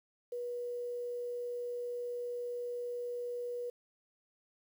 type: tone with quantisation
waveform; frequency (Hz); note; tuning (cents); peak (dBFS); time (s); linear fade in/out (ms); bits
sine; 484.9; B4; -32; -36; 0.32-3.7; 5; 10
effects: none